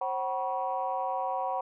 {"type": "tone cluster", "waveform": "sine", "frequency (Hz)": [534, 755, 966, 1111], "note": ["C5", "F#5", "B5", "C#6"], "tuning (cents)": [35, 35, -39, 4], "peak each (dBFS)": [-35, -31, -33, -39], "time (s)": [0.01, 1.61], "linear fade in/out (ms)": 5, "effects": ["tanh soft clip ceiling -19 dBFS"]}